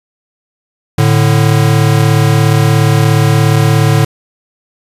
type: tone pair together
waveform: square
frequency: 110 / 146.99 Hz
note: A2 / D3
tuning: 0 / +2 cents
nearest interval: perfect fourth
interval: 502 cents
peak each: -10 dBFS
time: 0.98-4.05 s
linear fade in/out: 5 ms
effects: resampled to 32000 Hz + 7-bit